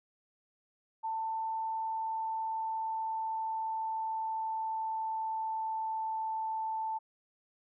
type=tone with pitch glide; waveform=sine; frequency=890 to 883.3 Hz; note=A5 to A5; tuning=+20 to +6 cents; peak=-32 dBFS; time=1.03-6.99 s; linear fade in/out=20 ms; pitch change=-14 cents; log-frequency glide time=1.56-6.2 s; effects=none